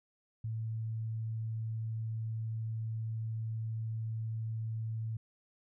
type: tone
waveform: sine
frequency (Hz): 111.6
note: A2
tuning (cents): +25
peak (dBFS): -34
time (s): 0.44-5.17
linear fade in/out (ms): 5
effects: none